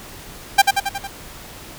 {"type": "tone with echo", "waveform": "sawtooth", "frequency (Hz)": 792, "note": "G5", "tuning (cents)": 18, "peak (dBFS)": -3, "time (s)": [0.58, 0.62], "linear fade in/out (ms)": 10, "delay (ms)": 91, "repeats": 5, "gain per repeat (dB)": -4, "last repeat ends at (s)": 1.075, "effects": ["pink hiss -38 dBFS RMS until 1.78 s"]}